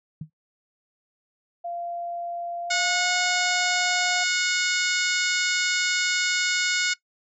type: tone with exponential decay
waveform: sine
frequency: 155.56 Hz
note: D#3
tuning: in tune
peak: -27 dBFS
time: 0.21-0.3 s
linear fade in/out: 5 ms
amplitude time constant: 19 ms
type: tone with pitch glide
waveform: sine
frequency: 691 to 717 Hz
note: F5 to F5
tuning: -19 to +45 cents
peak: -29 dBFS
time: 1.64-4.24 s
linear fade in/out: 10 ms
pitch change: +64 cents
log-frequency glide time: 2.61-3.11 s
type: harmonic tone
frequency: 728 Hz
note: F#5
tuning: 28 cents flat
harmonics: 2 / 3 / 4 / 5 / 6 / 7 / 8 / 9 / 10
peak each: -27 / -27 / -34 / -31 / -32 / -30 / -37 / -35 / -32 dBFS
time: 2.7-6.94 s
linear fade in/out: 10 ms
effects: noise-tail reverb RT60 0.1 s tail -19 dB re dry